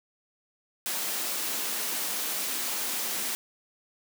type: high-pass noise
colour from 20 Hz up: white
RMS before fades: -31 dBFS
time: 0.86-3.35 s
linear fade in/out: 0 ms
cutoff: 180 Hz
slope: 96 dB/octave
effects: none